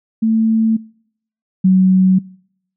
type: tone pair in turn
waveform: sine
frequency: 222.6 / 187.18 Hz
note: A3 / F#3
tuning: +20 / +20 cents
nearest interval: minor third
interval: 300 cents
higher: first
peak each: -11 / -7 dBFS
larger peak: second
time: 0.22-0.77 / 1.64-2.19 s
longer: neither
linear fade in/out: 10 ms
effects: noise-tail reverb RT60 0.7 s tail -25 dB re dry